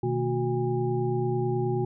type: tone cluster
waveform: sine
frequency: 125.2 / 154.5 / 224.8 / 365.8 / 812 Hz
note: B2 / D#3 / A3 / F#4 / G#5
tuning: +24 / -12 / +37 / -20 / -39 cents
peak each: -28 / -35 / -35 / -27 / -35 dBFS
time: 0.03-1.85 s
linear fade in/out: 5 ms
effects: none